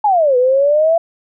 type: exponential two-way sweep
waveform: sine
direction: down then up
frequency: 871 to 490 to 677 Hz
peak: -9 dBFS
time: 0.04-0.98 s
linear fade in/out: 5 ms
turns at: 0.37 s
effects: none